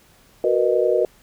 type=chord; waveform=sine; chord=B major seventh; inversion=second; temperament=just; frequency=370.4 / 463 / 493.9 / 617.4 Hz; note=F#4 / A#4 / B4 / D#5; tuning=+2 / -12 / 0 / -14 cents; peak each=-21 dBFS; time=0.44-1.05 s; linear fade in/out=2 ms; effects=pink hiss -54 dBFS RMS until 1.22 s